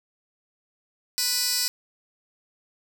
15% pulse tone with high-pass filter, 493.9 Hz, B4, in tune, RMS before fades -25 dBFS, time 1.18-1.68 s, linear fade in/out 0 ms, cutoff 4900 Hz, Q 1.4, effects none

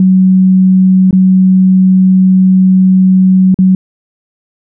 sine tone with dropouts, 187.2 Hz, F#3, 20 cents sharp, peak -3 dBFS, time 0-3.75 s, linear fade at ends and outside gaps 2 ms, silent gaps 1.109-1.128 / 3.544-3.588 s, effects none

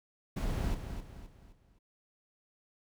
brown noise with echo, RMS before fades -33 dBFS, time 0.36-0.75 s, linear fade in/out 10 ms, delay 260 ms, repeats 4, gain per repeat -8 dB, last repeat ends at 1.79 s, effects none

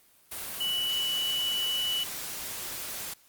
sine tone in noise, 2960 Hz, F#7, in tune, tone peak -27 dBFS, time 0.6-2.04 s, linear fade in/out 10 ms, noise white, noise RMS -37 dBFS, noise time 0.31-3.14 s, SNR +7 dB, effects white hiss -61 dBFS RMS until 3.28 s + Opus 32 kbps

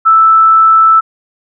sine tone, 1318.5 Hz, E6, in tune, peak -3 dBFS, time 0.05-1.01 s, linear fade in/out 20 ms, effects none

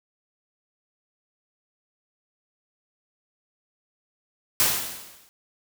white noise with exponential decay, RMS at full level -18 dBFS, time 4.6-5.29 s, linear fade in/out 0 ms, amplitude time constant 150 ms, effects none

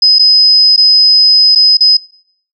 sine tone with dropouts, 5040 Hz, D#8, 21 cents sharp, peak -3 dBFS, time 0.02-1.97 s, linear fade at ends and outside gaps 5 ms, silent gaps 0.186-0.193 / 0.763-0.776 / 1.551-1.557 / 1.771-1.806 s, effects noise-tail reverb RT60 0.6 s tail -23 dB re dry

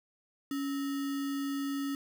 sine tone with sample-and-hold, 278.6 Hz, C#4, 9 cents sharp, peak -31 dBFS, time 0.51-1.95 s, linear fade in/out 2 ms, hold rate 1575 Hz, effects none

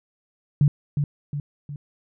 sine tone with echo, 144.6 Hz, D3, 27 cents flat, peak -13 dBFS, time 0.61-0.68 s, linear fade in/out 2 ms, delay 360 ms, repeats 3, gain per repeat -6 dB, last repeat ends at 1.76 s, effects none

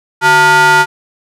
square ring-modulated tone, 261.6 Hz, C4, in tune, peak -3 dBFS, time 0.21-0.86 s, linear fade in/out 50 ms, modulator 1160 Hz, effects low-pass 11000 Hz 12 dB/octave

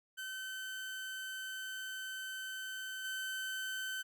30% pulse tone with level steps, 1533 Hz, G6, 39 cents flat, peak -38 / -35 dBFS, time 0.17-4.03 s, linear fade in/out 20 ms, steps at 3.04 s, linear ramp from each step 10 ms, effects none

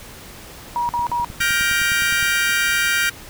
sine tone bursts, 956 Hz, A#5, 43 cents sharp, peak -18 dBFS, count 3, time 0.76-1.246 s, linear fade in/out 0 ms, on 130 ms, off 48 ms
click train, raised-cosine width 5 ms, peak -22 dBFS, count 14, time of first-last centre 0.89-2.227 s, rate 9.72 Hz
35% pulse chord, G minor seventh, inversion third, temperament just, 1411.2 / 1568 / 1881.6 / 2352 Hz, F6 / G6 / Bb6 / D7, +18 / 0 / +16 / +2 cents, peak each -20 / -20 / -22 / -21 dBFS, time 1.4-3.1 s, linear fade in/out 10 ms
effects pink hiss -39 dBFS RMS until 3.29 s

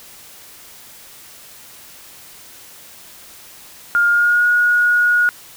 sine tone with pitch glide, 1412 to 1447.5 Hz, F6 to F#6, +19 to -38 cents, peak -11 dBFS, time 3.95-5.29 s, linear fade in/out 0 ms, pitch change +43 cents, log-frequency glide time 4.1-4.46 s, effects white hiss -41 dBFS RMS until 5.56 s

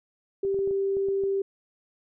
sine tone, 392 Hz, G4, in tune, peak -23 dBFS, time 0.43-1.42 s, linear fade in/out 5 ms
clicks, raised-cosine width 2 ms, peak -29 dBFS, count 8, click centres 0.45 / 0.544 / 0.59 / 0.675 / 0.71 / 0.969 / 1.086 / 1.237 s
effects none

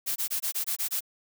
blue noise bursts, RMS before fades -29 dBFS, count 8, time 0.06-1.007 s, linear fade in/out 20 ms, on 100 ms, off 21 ms, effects none

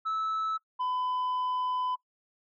sine tone pair in turn, 1306 / 1005.1 Hz, E6 / B5, -17 / +30 cents, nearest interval perfect fourth, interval 453 cents, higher first, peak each -25 dBFS, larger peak neither, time 0.05-0.58 / 0.79-1.96 s, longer second, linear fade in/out 20 ms, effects noise-tail reverb RT60 0.1 s tail -21 dB re dry + tanh soft clip ceiling -27 dBFS

